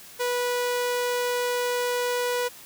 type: tone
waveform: sawtooth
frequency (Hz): 489.9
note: B4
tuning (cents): -14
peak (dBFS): -20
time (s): 0.19-2.49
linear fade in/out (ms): 20
effects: white hiss -46 dBFS RMS until 2.65 s